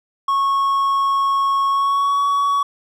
triangle tone with pitch glide, 1100 to 1126.4 Hz, C#6 to C#6, -14 to +27 cents, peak -13 dBFS, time 0.28-2.63 s, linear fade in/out 5 ms, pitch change +41 cents, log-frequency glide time 1.68-2.19 s, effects none

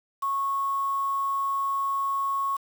sine tone with quantisation, 1100 Hz, C#6, 14 cents flat, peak -24 dBFS, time 0.22-2.57 s, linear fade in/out 10 ms, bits 7, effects none

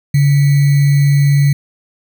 sine tone with sample-and-hold, 142.1 Hz, C#3, 43 cents sharp, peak -7 dBFS, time 0.14-1.53 s, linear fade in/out 5 ms, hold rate 2100 Hz, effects none

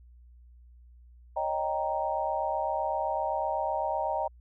sine chord, Eb dominant seventh, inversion third, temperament equal, 554.4 / 622.3 / 784 / 932.3 Hz, Db5 / Eb5 / G5 / Bb5, 0 / 0 / 0 / 0 cents, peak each -36 / -32 / -32 / -32 dBFS, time 1.36-4.28 s, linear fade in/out 10 ms, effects added 60 Hz sine -51 dBFS peak until 4.4 s

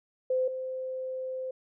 sine tone pair in turn, 514 / 517.9 Hz, C5 / C5, -31 / -18 cents, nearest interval unison, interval 13 cents, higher second, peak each -24 / -32 dBFS, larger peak first, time 0.3-0.48 / 0.48-1.51 s, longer second, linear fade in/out 5 ms, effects none

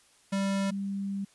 square / sine tone pair in turn, 196 / 197.48 Hz, G3 / G3, 0 / +13 cents, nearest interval unison, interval 13 cents, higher second, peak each -27 / -30 dBFS, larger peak first, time 0.32-0.71 / 0.71-1.25 s, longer second, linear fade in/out 10 ms, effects white hiss -62 dBFS RMS until 1.34 s + resampled to 24000 Hz

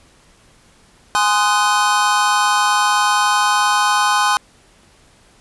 square chord, Ab dominant seventh, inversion none, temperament just, 830.6 / 1038.3 / 1245.9 / 1495.1 Hz, Ab5 / C6 / Eb6 / Gb6, 0 / -14 / +2 / +18 cents, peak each -19 / -18 / -21 / -21 dBFS, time 1.15-4.37 s, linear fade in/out 0 ms, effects pink hiss -51 dBFS RMS until 5.4 s + resampled to 24000 Hz

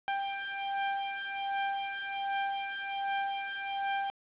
sawtooth beating tone pair, 790 / 791.3 Hz, G5 / G5, +13 / +16 cents, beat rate 1.3 Hz, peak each -31 dBFS, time 0.08-4.1 s, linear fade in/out 0 ms, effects resampled to 8000 Hz + 9-bit

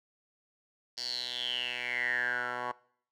10% pulse tone with band-pass filter sweep, 123 Hz, B2, 7 cents flat, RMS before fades -34 dBFS, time 0.97-2.72 s, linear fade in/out 10 ms, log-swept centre 4900 to 1100 Hz, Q 9.8, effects noise-tail reverb RT60 0.6 s tail -22 dB re dry

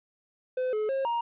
triangle tone with pitch steps, 510 / 428.3 / 538 / 939 Hz, C5 / A4 / C5 / A#5, -44 / -47 / +48 / +12 cents, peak -24 dBFS, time 0.57-1.21 s, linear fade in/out 5 ms, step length 160 ms, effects resampled to 8000 Hz + 11-bit

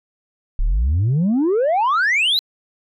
sine exponential sweep, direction up, 31.71 to 4123 Hz, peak -12 dBFS, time 0.59-2.39 s, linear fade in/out 0 ms, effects tanh soft clip ceiling -13 dBFS

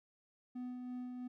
triangle tone with tremolo, 249.2 Hz, B3, 16 cents sharp, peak -38 dBFS, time 0.55-1.28 s, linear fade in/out 10 ms, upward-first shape sine, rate 3 Hz, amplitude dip 30%, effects none

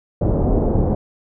pink low-pass noise, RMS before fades -17 dBFS, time 0.21-0.95 s, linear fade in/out 5 ms, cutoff 650 Hz, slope 24 dB/octave, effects none

